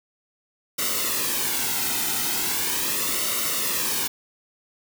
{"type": "noise with flanger", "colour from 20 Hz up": "white", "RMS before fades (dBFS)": -25, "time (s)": [0.78, 4.08], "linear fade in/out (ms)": 10, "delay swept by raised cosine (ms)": [1.2, 1.79], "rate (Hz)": 0.39, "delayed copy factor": -0.65, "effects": []}